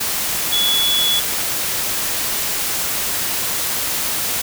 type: tone in noise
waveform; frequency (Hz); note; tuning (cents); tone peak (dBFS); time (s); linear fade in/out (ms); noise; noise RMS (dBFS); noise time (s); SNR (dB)
sine; 3400; G#7; +40; -15; 0.52-1.2; 10; white; -21; 0-4.42; +3
effects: none